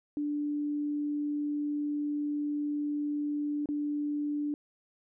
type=tone with dropouts; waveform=sine; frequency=293.7 Hz; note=D4; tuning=in tune; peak=-29 dBFS; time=0.17-4.54 s; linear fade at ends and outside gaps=1 ms; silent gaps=3.658-3.688 s; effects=none